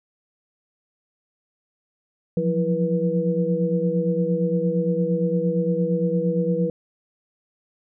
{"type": "tone cluster", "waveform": "sine", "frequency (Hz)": [171.2, 179.9, 329.8, 486.4], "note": ["F3", "F#3", "E4", "B4"], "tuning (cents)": [-34, -48, 1, -26], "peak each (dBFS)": [-24, -24, -31, -23], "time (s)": [2.37, 6.7], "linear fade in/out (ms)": 2, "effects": []}